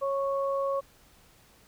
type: tone pair together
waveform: sine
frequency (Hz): 550 / 1106.4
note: C#5 / C#6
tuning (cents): -14 / -4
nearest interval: octave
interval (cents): 1210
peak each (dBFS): -27 / -32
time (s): 0.01-0.81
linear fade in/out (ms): 20
effects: pink hiss -59 dBFS RMS until 1.67 s